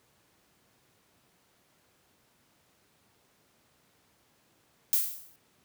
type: noise with exponential decay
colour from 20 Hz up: violet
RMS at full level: -22 dBFS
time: 4.93-5.36 s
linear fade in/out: 0 ms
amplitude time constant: 92 ms
effects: pink hiss -67 dBFS RMS until 5.64 s + high-pass 100 Hz 12 dB/octave